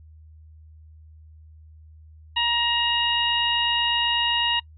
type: harmonic tone with a mistuned harmonic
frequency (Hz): 948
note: A#5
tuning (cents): +29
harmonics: 1 / 2 / 3 / 4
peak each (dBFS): -26 / -29 / -22 / -30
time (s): 2.36-4.6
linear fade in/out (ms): 10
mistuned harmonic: 2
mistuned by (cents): -16
effects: noise-tail reverb RT60 0.1 s tail -24 dB re dry + added 78 Hz sine -45 dBFS peak until 4.77 s